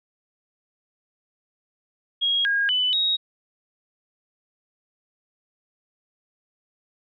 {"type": "tone with pitch steps", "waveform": "sine", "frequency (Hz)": [3285, 1629, 2997, 3780], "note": ["G#7", "G#6", "F#7", "A#7"], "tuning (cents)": [-20, -34, 22, 23], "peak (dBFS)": -19, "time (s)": [2.21, 3.17], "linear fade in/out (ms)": 20, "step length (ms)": 240, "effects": []}